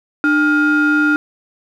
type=ring-modulated tone; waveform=triangle; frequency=554.4 Hz; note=C#5; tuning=in tune; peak=-6 dBFS; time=0.24-1.16 s; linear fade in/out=0 ms; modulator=855 Hz; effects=none